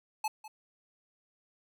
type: tone with echo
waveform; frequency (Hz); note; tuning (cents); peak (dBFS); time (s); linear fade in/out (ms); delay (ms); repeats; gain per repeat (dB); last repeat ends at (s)
square; 862; A5; -36; -30; 0.24-0.28; 5; 200; 1; -15; 0.48
effects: none